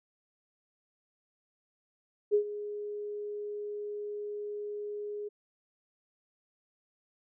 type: tone with ADSR envelope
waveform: sine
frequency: 415.1 Hz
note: G#4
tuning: 1 cent flat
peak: -20 dBFS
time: 2.31-5.29 s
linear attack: 33 ms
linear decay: 91 ms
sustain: -15 dB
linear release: 15 ms
effects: none

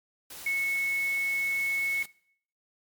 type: tone in noise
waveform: sine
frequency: 2200 Hz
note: C#7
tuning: 14 cents flat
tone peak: -25 dBFS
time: 0.46-2.03 s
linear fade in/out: 5 ms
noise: white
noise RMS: -43 dBFS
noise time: 0.3-2.06 s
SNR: +15 dB
effects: noise-tail reverb RT60 0.6 s tail -21 dB re dry + MP3 96 kbps

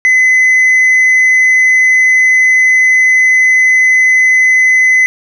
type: tone with hard clipping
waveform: triangle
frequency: 2028 Hz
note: B6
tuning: 45 cents sharp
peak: -4 dBFS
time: 0.05-5.06 s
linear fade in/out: 0 ms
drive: 1 dB
effects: none

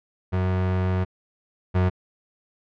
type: tone pair in turn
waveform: 35% pulse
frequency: 92.5 / 91.75 Hz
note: F#2 / F#2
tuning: 0 / -14 cents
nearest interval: unison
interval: 14 cents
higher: first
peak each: -19 / -16 dBFS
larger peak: second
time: 0.32-1.05 / 1.74-1.9 s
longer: first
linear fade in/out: 20 ms
effects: low-pass 2000 Hz 12 dB/octave

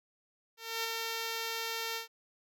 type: tone with ADSR envelope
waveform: 5% pulse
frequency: 454.4 Hz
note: A#4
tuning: 44 cents flat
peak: -20 dBFS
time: 0.57-2.08 s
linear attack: 270 ms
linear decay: 13 ms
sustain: -3 dB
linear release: 120 ms
effects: none

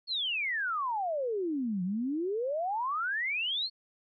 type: exponential two-way sweep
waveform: sine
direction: down then up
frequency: 4418 to 174.8 to 4418 Hz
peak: -29 dBFS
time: 0.07-3.7 s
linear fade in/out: 50 ms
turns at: 1.83 s
effects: none

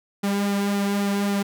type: tone with flanger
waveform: sawtooth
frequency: 201 Hz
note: G3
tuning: 44 cents sharp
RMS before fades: -23 dBFS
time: 0.23-1.43 s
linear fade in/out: 10 ms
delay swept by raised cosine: 1.8 to 3.4 ms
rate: 3.7 Hz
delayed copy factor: -0.6
effects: none

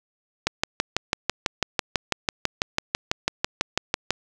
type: click train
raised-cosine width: 0.2 ms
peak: -3 dBFS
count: 23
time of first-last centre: 0.47-4.106 s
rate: 6.05 Hz
effects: none

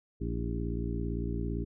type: harmonic tone with a mistuned harmonic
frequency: 57.7 Hz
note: A#1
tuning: 17 cents flat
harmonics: 1 / 2 / 3 / 4 / 5 / 6 / 7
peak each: -34 / -37 / -39 / -40 / -41 / -42 / -42 dBFS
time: 0.2-1.65 s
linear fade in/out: 20 ms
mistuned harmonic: 6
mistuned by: -63 cents
effects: none

